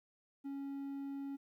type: tone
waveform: triangle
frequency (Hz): 277.2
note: C#4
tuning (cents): 0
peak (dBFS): -38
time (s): 0.44-1.37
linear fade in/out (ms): 20
effects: 13-bit